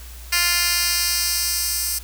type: tone with high-pass filter sweep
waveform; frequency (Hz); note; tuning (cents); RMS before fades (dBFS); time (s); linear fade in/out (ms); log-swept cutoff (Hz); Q
10% pulse; 349.2; F4; 0; -21; 0.32-1.99; 10; 2700 to 7600; 0.94
effects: added 60 Hz sine -36 dBFS peak until 2.03 s + white hiss -43 dBFS RMS until 2.03 s